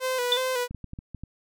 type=tone with vibrato; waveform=sawtooth; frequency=503 Hz; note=B4; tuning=32 cents sharp; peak=-21 dBFS; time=0-0.68 s; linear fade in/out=50 ms; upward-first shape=square; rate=2.7 Hz; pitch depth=44 cents each way
type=tone with exponential decay; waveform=sine; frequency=3520 Hz; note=A7; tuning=in tune; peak=-16 dBFS; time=0.32-0.47 s; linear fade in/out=1 ms; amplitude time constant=32 ms
type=clicks; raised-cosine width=5 ms; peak=-25 dBFS; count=7; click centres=0.71 / 0.747 / 0.843 / 0.934 / 0.989 / 1.147 / 1.236 s
effects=none